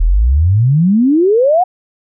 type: exponential sweep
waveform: sine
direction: up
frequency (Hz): 37.35 to 758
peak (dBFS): -7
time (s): 0-1.64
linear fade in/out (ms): 10
effects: none